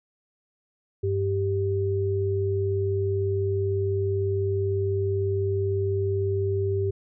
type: tone pair together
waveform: sine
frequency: 98 / 392 Hz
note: G2 / G4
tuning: 0 / 0 cents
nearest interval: 2 octaves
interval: 2400 cents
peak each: -25 dBFS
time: 1.03-6.91 s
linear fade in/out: 10 ms
effects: none